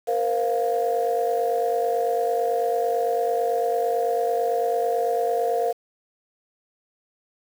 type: chord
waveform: sine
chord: Bb suspended second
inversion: none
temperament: equal with one note detuned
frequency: 466.2 / 515.2 / 698.5 Hz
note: Bb4 / C5 / F5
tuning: 0 / -27 / 0 cents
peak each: -23 / -26 / -23 dBFS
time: 0.07-5.73 s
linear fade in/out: 20 ms
effects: tanh soft clip ceiling -13 dBFS + 7-bit